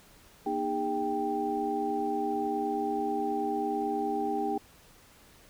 sine tone cluster, 238.3 / 307.6 / 406.7 / 786 Hz, A#3 / D#4 / G#4 / G5, +38 / -20 / -36 / +4 cents, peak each -37 / -34 / -33 / -31 dBFS, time 0.46-4.58 s, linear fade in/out 5 ms, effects pink hiss -57 dBFS RMS until 5.49 s

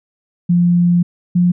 sine tone pair in turn, 174.61 / 176.95 Hz, F3 / F3, 0 / +23 cents, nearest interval unison, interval 23 cents, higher second, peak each -9 dBFS, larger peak neither, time 0.49-1.03 / 1.35-1.52 s, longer first, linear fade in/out 10 ms, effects none

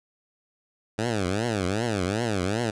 10% pulse tone with vibrato, 103.8 Hz, G#2, in tune, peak -16 dBFS, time 0.98-2.71 s, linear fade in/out 10 ms, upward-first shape triangle, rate 2.6 Hz, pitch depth 300 cents each way, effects resampled to 22050 Hz

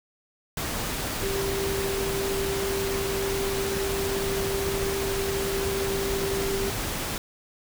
sine tone in noise, 392 Hz, G4, in tune, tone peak -27 dBFS, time 1.23-6.7 s, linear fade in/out 2 ms, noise pink, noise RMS -30 dBFS, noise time 0.57-7.18 s, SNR 0 dB, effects none

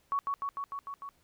sine tone with echo, 1118 Hz, C#6, 14 cents sharp, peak -27 dBFS, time 0.12-0.19 s, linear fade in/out 0 ms, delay 150 ms, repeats 6, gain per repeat -2 dB, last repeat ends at 1.09 s, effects pink hiss -69 dBFS RMS until 1.23 s

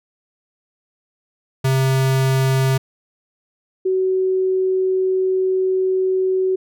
square / sine tone pair in turn, 132.8 / 375.6 Hz, C3 / F#4, +26 / +26 cents, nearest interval octave + tritone, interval 1800 cents, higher second, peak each -15 dBFS, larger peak neither, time 1.64-2.78 / 3.85-6.56 s, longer second, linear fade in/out 10 ms, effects none

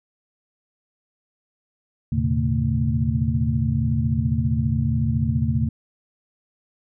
sine tone cluster, 80.2 / 112 / 127.4 / 141.9 / 225.5 Hz, E2 / A2 / C3 / C#3 / A3, -47 / +31 / -46 / +41 / +43 cents, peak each -25 dBFS, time 2.12-5.69 s, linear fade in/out 5 ms, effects none

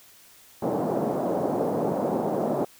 white band-pass noise, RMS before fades -26 dBFS, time 0.62-2.65 s, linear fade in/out 5 ms, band 150 to 690 Hz, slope 24 dB/octave, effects white hiss -53 dBFS RMS until 2.79 s

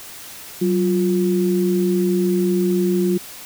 sine tone pair together, 187.75 / 352.8 Hz, F#3 / F4, +26 / +18 cents, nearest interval major seventh, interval 1092 cents, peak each -18 dBFS, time 0.61-3.18 s, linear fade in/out 10 ms, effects white hiss -37 dBFS RMS until 3.45 s

